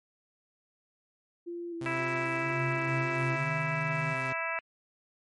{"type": "tone with vibrato", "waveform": "sine", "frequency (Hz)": 340, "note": "F4", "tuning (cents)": -46, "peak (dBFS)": -35, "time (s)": [1.46, 3.37], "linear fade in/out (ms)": 20, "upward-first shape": "square", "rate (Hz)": 1.9, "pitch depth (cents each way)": 24}
{"type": "tone with tremolo", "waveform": "sawtooth", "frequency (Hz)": 130.81, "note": "C3", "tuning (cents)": 0, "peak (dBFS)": -32, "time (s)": [1.81, 4.33], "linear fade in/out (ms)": 5, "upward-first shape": "sine", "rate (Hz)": 0.9, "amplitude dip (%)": 35}
{"type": "harmonic tone", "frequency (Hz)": 329.6, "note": "E4", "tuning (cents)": 0, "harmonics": [2, 3, 4, 5, 6, 7, 8], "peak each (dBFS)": [-38, -38, -38, -38, -38, -38, -38], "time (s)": [1.86, 4.59], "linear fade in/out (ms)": 0}
{"type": "tone with pitch glide", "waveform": "sine", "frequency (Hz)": [134.1, 154.04], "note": ["C3", "D#3"], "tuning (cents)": [43, -17], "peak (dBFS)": -32, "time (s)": [2.42, 4.16], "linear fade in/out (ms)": 50, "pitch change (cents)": 240, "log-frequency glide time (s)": [3.33, 3.49]}
{"effects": ["MP3 48 kbps"]}